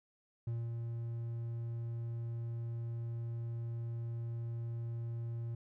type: tone with ADSR envelope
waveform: triangle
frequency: 116.54 Hz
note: A#2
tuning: in tune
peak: -32 dBFS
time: 0.47-5.55 s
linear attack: 4 ms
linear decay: 220 ms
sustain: -3 dB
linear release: 4 ms
effects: none